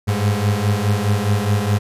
35% pulse beating tone pair, 100.6 / 105.4 Hz, G2 / G#2, +45 / +26 cents, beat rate 4.8 Hz, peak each -17 dBFS, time 0.07-1.79 s, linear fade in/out 20 ms, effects resampled to 32000 Hz

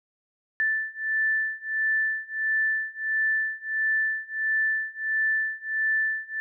sine beating tone pair, 1760 / 1761.5 Hz, A6 / A6, 0 / +1 cents, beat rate 1.5 Hz, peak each -27 / -26 dBFS, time 0.6-6.4 s, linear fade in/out 0 ms, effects none

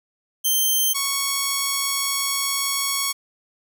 5% pulse tone pair in turn, 3136 / 1108.7 Hz, G7 / C#6, 0 / 0 cents, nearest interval octave + tritone, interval 1800 cents, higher first, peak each -9 dBFS, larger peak neither, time 0.44-0.94 / 0.94-3.13 s, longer second, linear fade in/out 20 ms, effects none

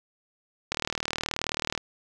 click train, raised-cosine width 0.2 ms, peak -10 dBFS, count 42, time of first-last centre 0.72-1.777 s, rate 38.8 Hz, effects none

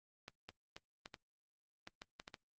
clicks, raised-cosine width 0.2 ms, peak -30 dBFS, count 10, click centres 0.281 / 0.49 / 0.765 / 1.059 / 1.142 / 1.874 / 2.019 / 2.199 / 2.279 / 2.342 s, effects Opus 24 kbps

